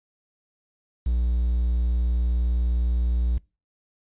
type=tone with quantisation; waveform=triangle; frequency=59.8 Hz; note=A#1; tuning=45 cents sharp; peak=-18 dBFS; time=1.06-3.38 s; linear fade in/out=5 ms; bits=8; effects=noise-tail reverb RT60 0.3 s tail -24 dB re dry + resampled to 8000 Hz